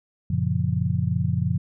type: chord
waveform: sine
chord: Gb major seventh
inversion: none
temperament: just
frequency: 92.5 / 115.62 / 138.75 / 173.43 Hz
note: Gb2 / Bb2 / Db3 / F3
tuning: 0 / -14 / +2 / -12 cents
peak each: -26 dBFS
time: 0.3-1.58 s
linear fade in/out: 5 ms
effects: none